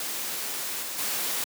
white noise with level steps, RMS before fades -32 / -34 / -29 dBFS, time 0-1.44 s, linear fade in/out 2 ms, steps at 0.82 / 0.98 s, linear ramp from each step 10 ms, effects high-pass 200 Hz 12 dB/octave

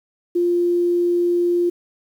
sine tone, 349.2 Hz, F4, in tune, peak -15 dBFS, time 0.35-1.7 s, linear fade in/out 10 ms, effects 8-bit

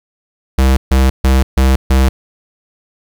square tone bursts, 65.8 Hz, C2, 10 cents sharp, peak -8 dBFS, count 5, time 0.58-2.09 s, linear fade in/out 5 ms, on 190 ms, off 140 ms, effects 7-bit

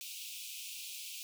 pink high-pass noise, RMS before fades -45 dBFS, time 0.01-1.23 s, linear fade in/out 0 ms, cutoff 2400 Hz, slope 96 dB/octave, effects none

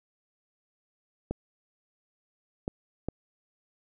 clicks, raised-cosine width 2 ms, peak -17 dBFS, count 3, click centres 1.31 / 2.679 / 3.086 s, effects none

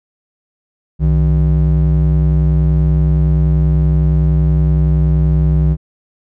triangle ring-modulated tone, 110.2 Hz, A2, 3 cents sharp, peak -4 dBFS, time 0.99-5.77 s, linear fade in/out 50 ms, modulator 45.3 Hz, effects none

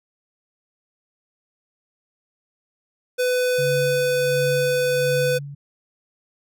square tone, 500 Hz, B4, 21 cents sharp, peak -19 dBFS, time 3.18-5.39 s, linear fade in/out 20 ms
sine tone with tremolo, 142 Hz, C#3, 42 cents sharp, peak -24 dBFS, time 3.58-5.55 s, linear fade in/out 10 ms, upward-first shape sine, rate 1.4 Hz, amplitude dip 65%
effects none

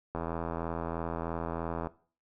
click train, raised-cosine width 1 ms, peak -20 dBFS, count 144, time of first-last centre 0.15-1.871 s, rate 83.1 Hz, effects noise-tail reverb RT60 0.4 s tail -18 dB re dry

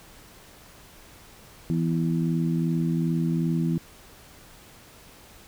harmonic tone, 82.6 Hz, E2, 4 cents sharp, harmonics 2 / 3 / 4, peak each -23 / -29 / -31 dBFS, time 1.7-3.78 s, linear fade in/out 0 ms, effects pink hiss -50 dBFS RMS until 5.47 s

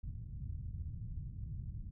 white low-pass noise, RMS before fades -43 dBFS, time 0.03-1.91 s, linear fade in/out 10 ms, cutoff 120 Hz, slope 24 dB/octave, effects none

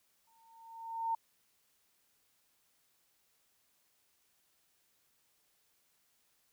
sine tone with exponential growth, 910 Hz, A#5, 42 cents flat, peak -29 dBFS, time 0.27-1.15 s, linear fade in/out 5 ms, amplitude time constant 190 ms, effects white hiss -74 dBFS RMS until 6.52 s

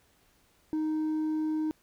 triangle tone with hard clipping, 311.1 Hz, D#4, in tune, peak -26 dBFS, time 0.73-1.71 s, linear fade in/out 0 ms, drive 1 dB, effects pink hiss -66 dBFS RMS until 1.82 s

